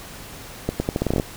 accelerating click train, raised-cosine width 2 ms, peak -7 dBFS, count 11, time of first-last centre 0.69-1.199 s, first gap 110 ms, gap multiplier 0.81, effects pink hiss -39 dBFS RMS until 1.36 s

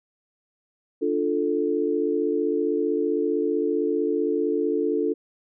sine chord, D minor, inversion none, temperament equal, 293.7 / 349.2 / 440 Hz, D4 / F4 / A4, 0 / 0 / 0 cents, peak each -26 / -26 / -24 dBFS, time 1.01-5.14 s, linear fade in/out 20 ms, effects none

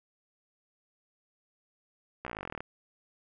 slowing click train, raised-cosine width 0.5 ms, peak -22 dBFS, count 18, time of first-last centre 2.25-2.605 s, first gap 15 ms, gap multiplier 1.04, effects none

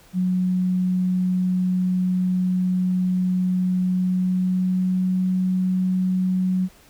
sine tone with pitch glide, 183.1 to 184.91 Hz, F#3 to F#3, -18 to -1 cents, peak -18 dBFS, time 0.13-6.69 s, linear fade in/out 50 ms, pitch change +17 cents, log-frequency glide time 3.85-5.2 s, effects pink hiss -52 dBFS RMS until 6.89 s

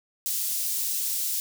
white high-pass noise, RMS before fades -28 dBFS, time 0.26-1.4 s, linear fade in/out 0 ms, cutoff 5200 Hz, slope 12 dB/octave, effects none

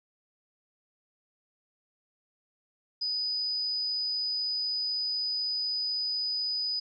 sine tone, 4978 Hz, D#8, in tune, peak -28 dBFS, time 3.01-6.8 s, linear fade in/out 10 ms, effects none

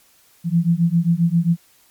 sine beating tone pair, 165.6 / 173.1 Hz, E3 / F3, +8 / -15 cents, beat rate 7.5 Hz, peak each -17 dBFS, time 0.44-1.57 s, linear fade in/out 50 ms, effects white hiss -55 dBFS RMS until 1.9 s + MP3 96 kbps

